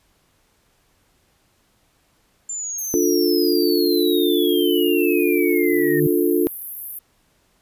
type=exponential sweep; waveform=sine; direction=down; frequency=7270 to 1820 Hz; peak=-25 dBFS; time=2.49-6 s; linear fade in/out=5 ms
type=high-pass noise; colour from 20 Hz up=white; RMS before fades=-28 dBFS; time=2.78-6.99 s; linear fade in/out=2 ms; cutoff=11000 Hz; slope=96 dB/octave
type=chord; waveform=sine; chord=D minor; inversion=none; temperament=just; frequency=293.7 / 352.4 / 440.5 Hz; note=D4 / F4 / A4; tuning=0 / +16 / +2 cents; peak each=-20 / -18 / -22 dBFS; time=2.94-6.47 s; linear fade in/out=0 ms
type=tone with exponential growth; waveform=sine; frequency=149.5 Hz; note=D3; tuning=31 cents sharp; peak=-17 dBFS; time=5.61-6.07 s; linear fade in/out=5 ms; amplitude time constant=100 ms
effects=pink hiss -62 dBFS RMS until 7.61 s + resampled to 32000 Hz